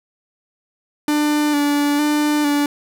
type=tone with vibrato; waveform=45% pulse; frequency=293.7 Hz; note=D4; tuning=in tune; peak=-15 dBFS; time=1.08-2.66 s; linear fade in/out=2 ms; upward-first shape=square; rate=1.1 Hz; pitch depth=24 cents each way; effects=none